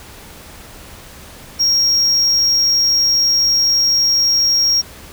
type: tone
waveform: triangle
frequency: 5588 Hz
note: F8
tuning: in tune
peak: -10 dBFS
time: 1.59-4.82 s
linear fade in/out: 20 ms
effects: added 73 Hz sine -45 dBFS peak until 5.12 s + pink hiss -38 dBFS RMS until 5.12 s